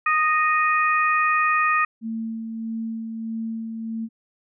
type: harmonic tone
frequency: 620 Hz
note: D#5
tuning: 6 cents flat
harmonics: 2 / 3 / 4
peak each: -19 / -23 / -25 dBFS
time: 0.06-1.85 s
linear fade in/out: 5 ms
type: tone with tremolo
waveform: sine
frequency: 224.9 Hz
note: A3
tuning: 38 cents sharp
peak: -25 dBFS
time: 2.01-4.09 s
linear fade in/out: 50 ms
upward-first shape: sine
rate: 1.6 Hz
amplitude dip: 35%
effects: none